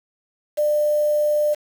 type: tone with quantisation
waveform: sine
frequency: 597 Hz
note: D5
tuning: 28 cents sharp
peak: -16 dBFS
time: 0.57-1.55 s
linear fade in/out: 20 ms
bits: 6
effects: none